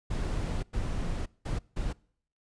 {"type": "noise bursts at uneven times", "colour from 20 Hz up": "brown", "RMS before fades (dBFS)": -31, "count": 4, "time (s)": [[0.1, 0.63], [0.73, 1.26], [1.45, 1.59], [1.76, 1.93]], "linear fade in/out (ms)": 10, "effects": ["noise-tail reverb RT60 0.6 s tail -25 dB re dry", "resampled to 22050 Hz"]}